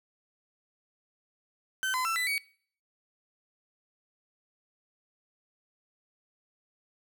35% pulse tone with pitch steps, 1536 / 1019 / 1336 / 1996 / 2255 Hz, G6 / C6 / E6 / B6 / C#7, -36 / -46 / +23 / +18 / +29 cents, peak -26 dBFS, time 1.83-2.38 s, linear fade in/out 0 ms, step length 110 ms, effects noise-tail reverb RT60 0.5 s tail -22 dB re dry

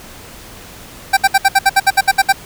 25% pulse tone bursts, 781 Hz, G5, 7 cents flat, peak -3 dBFS, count 12, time 1.13-2.326 s, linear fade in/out 10 ms, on 41 ms, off 64 ms, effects pink hiss -36 dBFS RMS until 2.45 s

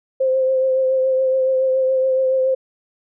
sine tone with vibrato, 523.3 Hz, C5, in tune, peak -14 dBFS, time 0.2-2.55 s, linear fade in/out 10 ms, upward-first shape triangle, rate 7.1 Hz, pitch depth 25 cents each way, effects none

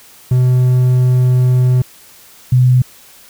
triangle / sine tone pair in turn, 126.3 / 126.3 Hz, B2 / B2, +39 / +39 cents, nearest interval unison, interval 0 cents, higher neither, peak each -6 dBFS, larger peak neither, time 0.31-1.82 / 2.52-2.82 s, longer first, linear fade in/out 5 ms, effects white hiss -42 dBFS RMS until 3.29 s

